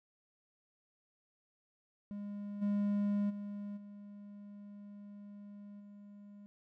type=tone with level steps; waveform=triangle; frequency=204 Hz; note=G#3; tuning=31 cents flat; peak=-38 / -28 / -38 / -46 / -49 dBFS; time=2.11-6.46 s; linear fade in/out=0 ms; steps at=2.61 / 3.29 / 3.76 / 5.79 s; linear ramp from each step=20 ms; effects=none